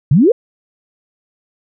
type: exponential sweep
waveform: sine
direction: up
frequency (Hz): 123.47 to 520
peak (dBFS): -6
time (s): 0.11-0.32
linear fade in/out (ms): 5
effects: none